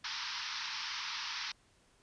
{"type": "band-pass noise", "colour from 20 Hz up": "white", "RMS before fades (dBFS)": -40, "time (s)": [0.04, 1.52], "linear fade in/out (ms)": 5, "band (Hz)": [870, 5700], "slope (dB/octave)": 96, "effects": ["pink hiss -68 dBFS RMS until 2.02 s", "resampled to 22050 Hz"]}